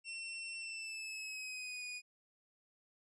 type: tone with pitch glide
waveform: sawtooth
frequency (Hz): 2705 to 2466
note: E7 to D#7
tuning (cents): +44 to -16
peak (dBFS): -39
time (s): 0.04-2.02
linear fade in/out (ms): 50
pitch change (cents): -160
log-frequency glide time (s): 0.56-1.84
effects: resampled to 22050 Hz